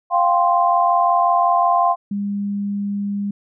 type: chord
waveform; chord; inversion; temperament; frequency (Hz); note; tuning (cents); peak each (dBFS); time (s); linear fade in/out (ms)
sine; F suspended second; none; equal; 698.5 / 784 / 1046.5; F5 / G5 / C6; 0 / 0 / 0; -16 / -20 / -17; 0.1-1.96; 50
type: tone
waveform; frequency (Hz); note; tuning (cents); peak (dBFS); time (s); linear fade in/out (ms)
sine; 202; G#3; -48; -20; 2.11-3.31; 5
effects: none